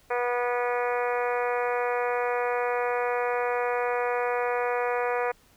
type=harmonic tone; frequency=243.8 Hz; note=B3; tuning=22 cents flat; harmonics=2 / 3 / 4 / 5 / 6 / 7 / 8 / 9 / 10; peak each=-27 / -31 / -33 / -35 / -37 / -38 / -39 / -40 / -41 dBFS; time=0.1-5.32 s; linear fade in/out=10 ms; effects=pink hiss -60 dBFS RMS until 5.56 s